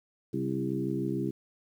harmonic tone with a mistuned harmonic, 66.7 Hz, C2, 34 cents sharp, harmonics 2 / 3 / 4 / 5 / 6, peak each -35 / -35 / -35 / -33 / -37 dBFS, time 0.33-1.31 s, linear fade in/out 10 ms, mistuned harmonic 3, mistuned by -46 cents, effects 10-bit

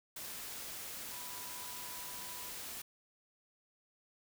sine tone in noise, 987.8 Hz, B5, in tune, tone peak -53 dBFS, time 1.11-2.5 s, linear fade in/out 5 ms, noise white, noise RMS -45 dBFS, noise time 0.16-2.82 s, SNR -11 dB, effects none

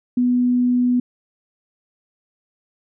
sine tone, 246.9 Hz, B3, in tune, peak -14 dBFS, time 0.17-1 s, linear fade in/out 5 ms, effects none

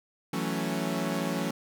sawtooth chord, F# minor seventh, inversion third, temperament equal, 164.81 / 185 / 220 / 277.2 Hz, E3 / F#3 / A3 / C#4, 0 / 0 / 0 / 0 cents, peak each -30 dBFS, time 0.33-1.51 s, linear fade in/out 5 ms, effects none

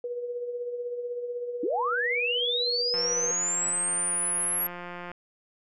sine tone with tremolo, 484.9 Hz, B4, 32 cents flat, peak -28 dBFS, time 0.04-3.31 s, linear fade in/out 2 ms, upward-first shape triangle, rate 16 Hz, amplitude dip 55%
sine linear sweep, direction up, 277.2 to 11550 Hz, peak -25 dBFS, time 1.63-4.67 s, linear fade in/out 5 ms
click train, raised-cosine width 0.5 ms, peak -24 dBFS, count 384, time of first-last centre 2.94-5.116 s, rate 176 Hz
effects none

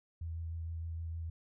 sine tone with vibrato, 82.41 Hz, E2, in tune, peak -37 dBFS, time 0.21-1.3 s, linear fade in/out 5 ms, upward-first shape sine, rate 6.5 Hz, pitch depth 17 cents each way, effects none

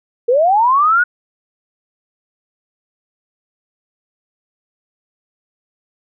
sine linear sweep, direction up, 453.8 to 1480 Hz, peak -9 dBFS, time 0.28-1.04 s, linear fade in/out 10 ms, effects none

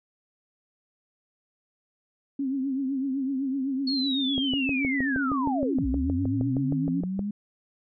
sine tone with vibrato, 269 Hz, C4, 48 cents sharp, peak -25 dBFS, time 2.39-7.01 s, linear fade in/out 5 ms, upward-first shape triangle, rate 7.9 Hz, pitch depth 92 cents each way
sine linear two-way sweep, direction down then up, 4368 to 57 to 209.6 Hz, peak -27 dBFS, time 3.87-7.31 s, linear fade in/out 5 ms, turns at 5.86 s
click train, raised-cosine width 2 ms, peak -19 dBFS, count 19, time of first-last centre 4.38-7.192 s, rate 6.4 Hz
effects none

